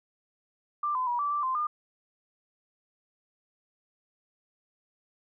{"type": "tone with pitch steps", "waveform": "sine", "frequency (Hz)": [1183, 1018, 964, 1161, 1173, 1039, 1209], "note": ["D6", "C6", "B5", "D6", "D6", "C6", "D6"], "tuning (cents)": [12, -48, -42, -20, -2, -12, 50], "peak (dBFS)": -26, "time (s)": [0.83, 1.67], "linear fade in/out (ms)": 5, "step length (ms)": 120, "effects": []}